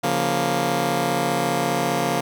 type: chord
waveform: 10% pulse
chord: Bb minor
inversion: first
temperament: just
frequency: 139.85 / 174.81 / 233.1 Hz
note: Db3 / F3 / Bb3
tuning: +16 / +2 / 0 cents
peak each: -17 dBFS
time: 0.03-2.21 s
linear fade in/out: 10 ms
effects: none